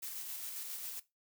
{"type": "noise with tremolo", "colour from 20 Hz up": "blue", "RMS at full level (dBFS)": -42, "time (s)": [0.02, 1], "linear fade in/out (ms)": 10, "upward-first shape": "square", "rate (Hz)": 7.4, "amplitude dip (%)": 25, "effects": ["noise-tail reverb RT60 0.2 s tail -17 dB re dry"]}